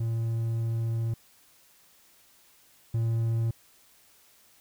triangle tone pair in turn, 114.3 / 114.3 Hz, A#2 / A#2, -34 / -34 cents, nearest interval unison, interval 0 cents, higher neither, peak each -24 / -22 dBFS, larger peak second, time 0-1.14 / 2.94-3.51 s, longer first, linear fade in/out 5 ms, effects white hiss -60 dBFS RMS until 4.6 s

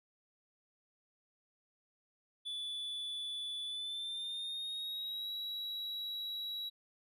triangle tone with pitch glide, 3462 to 3886 Hz, A7 to B7, -29 to -29 cents, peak -37 dBFS, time 2.45-6.7 s, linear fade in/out 20 ms, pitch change +200 cents, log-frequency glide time 3.65-5.31 s, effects none

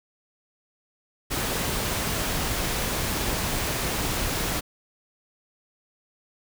pink noise, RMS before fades -27 dBFS, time 1.3-4.61 s, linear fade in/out 20 ms, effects none

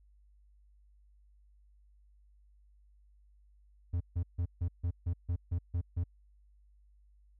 triangle tone bursts, 86.4 Hz, F2, 18 cents flat, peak -27 dBFS, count 10, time 3.93-6.04 s, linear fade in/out 10 ms, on 76 ms, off 150 ms, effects added 50 Hz sine -60 dBFS peak until 7.39 s

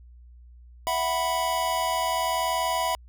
square chord, E suspended second, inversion none, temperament equal, 659.3 / 740 / 987.8 Hz, E5 / F#5 / B5, 0 / 0 / 0 cents, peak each -30 / -31 / -27 dBFS, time 0.87-2.95 s, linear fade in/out 0 ms, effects added 60 Hz sine -46 dBFS peak until 3.08 s

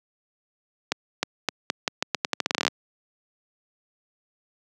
accelerating click train, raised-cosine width 0.2 ms, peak -4 dBFS, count 19, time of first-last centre 0.92-2.68 s, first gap 310 ms, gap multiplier 0.83, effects high-pass 200 Hz 12 dB/octave

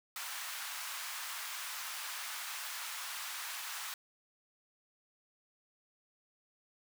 pink high-pass noise, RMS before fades -42 dBFS, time 0.16-3.94 s, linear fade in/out 2 ms, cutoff 1000 Hz, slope 24 dB/octave, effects none

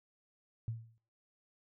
sine tone with exponential decay, 113.7 Hz, A#2, 43 cents flat, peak -32 dBFS, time 0.68-0.98 s, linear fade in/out 0 ms, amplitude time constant 65 ms, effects noise-tail reverb RT60 0.5 s tail -26 dB re dry

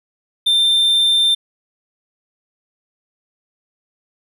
triangle tone, 3583 Hz, A7, 31 cents sharp, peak -10 dBFS, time 0.46-1.35 s, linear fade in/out 10 ms, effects none

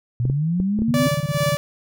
sine linear sweep, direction up, 116.54 to 261.6 Hz, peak -18 dBFS, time 0.2-1.07 s, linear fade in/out 0 ms
clicks, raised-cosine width 3 ms, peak -14 dBFS, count 5, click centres 0.253 / 0.299 / 0.601 / 0.79 / 0.82 s
sine tone bursts, 146.83 Hz, D3, in tune, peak -18 dBFS, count 12, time 0.88-1.552 s, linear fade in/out 5 ms, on 34 ms, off 24 ms
sawtooth tone with tremolo, 580 Hz, D5, 22 cents flat, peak -15 dBFS, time 0.94-1.57 s, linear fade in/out 0 ms, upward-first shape sine, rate 2.4 Hz, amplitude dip 75%
effects none

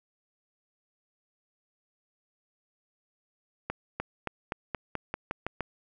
accelerating click train, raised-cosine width 0.5 ms, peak -16 dBFS, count 10, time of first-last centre 3.7-5.607 s, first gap 300 ms, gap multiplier 0.91, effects none

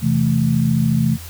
sine chord, A minor, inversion first, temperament equal with one note detuned, 130.81 / 164.81 / 218.9 Hz, C3 / E3 / A3, 0 / 0 / -9 cents, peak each -18 dBFS, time 0.01-1.18 s, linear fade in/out 50 ms, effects added 83 Hz sine -33 dBFS peak until 1.29 s + white hiss -38 dBFS RMS until 1.29 s

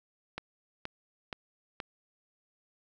click train, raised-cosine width 0.3 ms, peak -20 dBFS, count 4, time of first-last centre 0.38-1.802 s, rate 2.11 Hz, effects none

